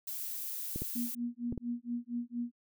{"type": "noise", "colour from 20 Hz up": "violet", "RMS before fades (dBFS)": -39, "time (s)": [0.07, 1.15], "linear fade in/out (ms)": 5}
{"type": "clicks", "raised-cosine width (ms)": 3, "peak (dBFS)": -24, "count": 4, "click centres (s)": [0.76, 0.82, 1.525, 1.577]}
{"type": "tone with tremolo", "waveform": "sine", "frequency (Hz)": 239.4, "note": "A#3", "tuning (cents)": 46, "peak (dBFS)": -31, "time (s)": [0.95, 2.52], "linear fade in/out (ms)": 10, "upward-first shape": "sine", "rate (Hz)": 4.3, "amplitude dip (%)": 100}
{"effects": []}